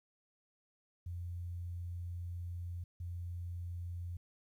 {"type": "tone bursts at uneven times", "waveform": "sine", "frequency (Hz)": 87.31, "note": "F2", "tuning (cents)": 0, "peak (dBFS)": -39, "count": 2, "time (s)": [[1.06, 2.84], [3, 4.17]], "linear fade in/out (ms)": 5, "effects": ["12-bit"]}